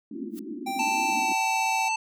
pink band-pass noise, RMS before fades -36 dBFS, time 0.11-1.33 s, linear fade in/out 5 ms, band 210 to 360 Hz, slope 96 dB/octave
blue noise with exponential growth, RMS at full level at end -40 dBFS, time 0.3-0.39 s, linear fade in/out 0 ms, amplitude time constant 18 ms
square tone with pitch glide, 784 to 768.8 Hz, G5 to G5, 0 to -34 cents, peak -29 dBFS, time 0.66-1.89 s, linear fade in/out 10 ms, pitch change -34 cents, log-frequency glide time 1.07-1.24 s
harmonic tone, 884 Hz, A5, 8 cents sharp, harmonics 1 / 3 / 5 / 7 / 9, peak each -26 / -28 / -40 / -36 / -43 dBFS, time 0.79-1.96 s, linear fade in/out 5 ms
effects none

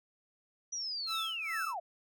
sine linear sweep, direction down, 5920 to 624 Hz, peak -35 dBFS, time 0.72-1.8 s, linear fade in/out 10 ms
35% pulse tone with tremolo, 1318 Hz, E6, 1 cent flat, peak -33 dBFS, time 1.06-1.75 s, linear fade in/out 50 ms, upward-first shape sine, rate 2.3 Hz, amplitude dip 95%
effects none

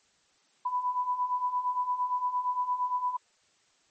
sine beating tone pair, 987.8 / 996.5 Hz, B5 / B5, 0 / +15 cents, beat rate 8.7 Hz, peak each -33 / -28 dBFS, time 0.65-3.17 s, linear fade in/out 10 ms, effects white hiss -67 dBFS RMS until 3.9 s + MP3 32 kbps

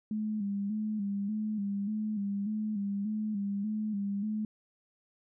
sine tone with vibrato, 207.2 Hz, G#3, 4 cents flat, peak -30 dBFS, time 0.11-4.45 s, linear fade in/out 2 ms, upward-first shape square, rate 1.7 Hz, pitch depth 59 cents each way, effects none

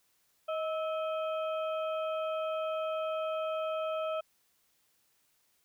harmonic tone with a mistuned harmonic, 631 Hz, D#5, 24 cents sharp, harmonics 1 / 2 / 4 / 5, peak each -32 / -38 / -47 / -49 dBFS, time 0.48-4.21 s, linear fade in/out 10 ms, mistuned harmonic 2, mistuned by +57 cents, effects white hiss -72 dBFS RMS until 5.64 s

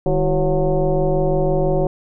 sine tone with frequency modulation, 200 Hz, G3, 35 cents sharp, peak -14 dBFS, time 0.06-1.87 s, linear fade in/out 2 ms, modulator 177 Hz, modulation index 2.6, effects none

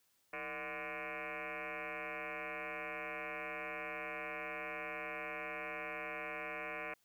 sine tone with frequency modulation, 1450 Hz, F#6, 35 cents flat, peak -40 dBFS, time 0.33-6.94 s, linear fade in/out 5 ms, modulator 141 Hz, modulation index 7.5, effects white hiss -75 dBFS RMS until 7.04 s

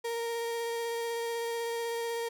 35% pulse tone with vibrato, 465 Hz, A#4, 4 cents flat, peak -30 dBFS, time 0.04-2.29 s, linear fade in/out 10 ms, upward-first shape square, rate 16 Hz, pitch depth 9 cents each way, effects none

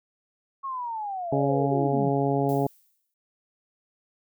sine linear sweep, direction down, 1103 to 150 Hz, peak -29 dBFS, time 0.63-2.1 s, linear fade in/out 20 ms
harmonic tone, 139.1 Hz, C#3, 6 cents sharp, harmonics 1 / 2 / 3 / 4 / 5 / 6, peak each -27 / -27 / -27 / -32 / -29 / -32 dBFS, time 1.32-2.67 s, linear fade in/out 5 ms
violet noise with exponential decay, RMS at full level -42 dBFS, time 2.49-3.14 s, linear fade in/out 1 ms, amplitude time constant 140 ms
effects none

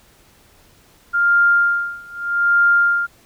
sine tone with tremolo, 1400 Hz, F6, 4 cents sharp, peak -10 dBFS, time 1.13-3.07 s, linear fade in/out 20 ms, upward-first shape sine, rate 0.81 Hz, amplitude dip 95%, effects pink hiss -52 dBFS RMS until 3.25 s

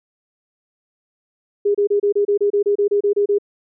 sine tone bursts, 407.8 Hz, G#4, 32 cents flat, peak -13 dBFS, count 14, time 1.65-3.385 s, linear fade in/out 10 ms, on 97 ms, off 29 ms, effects none

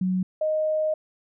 sine tone pair in turn, 185 / 621.1 Hz, F#3 / D#5, 0 / -3 cents, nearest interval octave + major sixth, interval 2097 cents, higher second, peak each -21 dBFS, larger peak neither, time 0.01-0.23 / 0.41-0.94 s, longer second, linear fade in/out 5 ms, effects none

